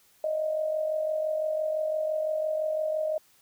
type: tone with amplitude modulation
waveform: sine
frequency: 622.3 Hz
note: D#5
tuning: in tune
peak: -23 dBFS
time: 0.24-3.18 s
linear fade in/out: 2 ms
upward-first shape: sine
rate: 45.9 Hz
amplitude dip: 55%
effects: white hiss -62 dBFS RMS until 3.41 s